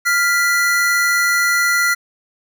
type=tone pair together; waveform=square; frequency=1396.9 / 1975.5 Hz; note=F6 / B6; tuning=0 / 0 cents; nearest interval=tritone; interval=600 cents; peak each=-17 dBFS; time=0.05-1.95 s; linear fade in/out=20 ms; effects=none